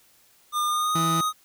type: tone with pitch glide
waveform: square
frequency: 1208 to 1248.4 Hz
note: D6 to D#6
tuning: +48 to +5 cents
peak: -23 dBFS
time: 0.52-1.33 s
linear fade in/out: 50 ms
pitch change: +57 cents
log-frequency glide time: 0.67-0.98 s
type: tone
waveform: 30% pulse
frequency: 164.4 Hz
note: E3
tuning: 4 cents flat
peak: -22 dBFS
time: 0.95-1.21 s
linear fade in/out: 5 ms
effects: white hiss -59 dBFS RMS until 1.44 s